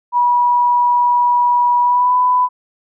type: tone with pitch glide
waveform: sine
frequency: 971 to 997.1 Hz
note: B5 to B5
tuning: -30 to +16 cents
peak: -10 dBFS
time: 0.12-2.49 s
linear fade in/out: 50 ms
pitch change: +46 cents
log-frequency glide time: 1.81-2.15 s
effects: none